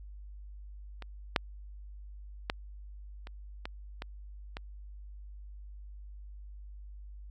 clicks, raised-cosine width 0.3 ms, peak -27 / -8 / -13 / -29 / -21 / -22 / -23 dBFS, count 7, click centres 1.023 / 1.362 / 2.499 / 3.271 / 3.655 / 4.021 / 4.569 s, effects added 50 Hz sine -44 dBFS peak until 7.3 s

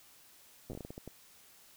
slowing click train, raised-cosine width 2 ms, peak -30 dBFS, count 11, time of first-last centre 0.7-1.076 s, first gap 8 ms, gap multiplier 1.32, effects white hiss -60 dBFS RMS until 1.76 s

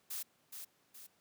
blue noise with echo, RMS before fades -41 dBFS, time 0.1-0.23 s, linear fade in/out 10 ms, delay 420 ms, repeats 2, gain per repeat -6 dB, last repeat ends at 1.07 s, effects pink hiss -72 dBFS RMS until 1.2 s + high-pass 150 Hz 12 dB/octave

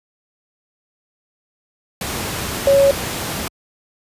sine tone in noise, 554.4 Hz, C#5, in tune, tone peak -9 dBFS, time 2.67-2.91 s, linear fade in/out 2 ms, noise pink, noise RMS -24 dBFS, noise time 2.01-3.48 s, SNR +12 dB, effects high-pass 60 Hz 12 dB/octave + resampled to 32000 Hz

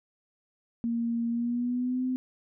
sine tone with pitch glide, 233.1 to 255.7 Hz, A#3 to C4, 0 to -40 cents, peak -26 dBFS, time 0.84-2.16 s, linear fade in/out 0 ms, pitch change +160 cents, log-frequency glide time 1.29-2.04 s, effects none

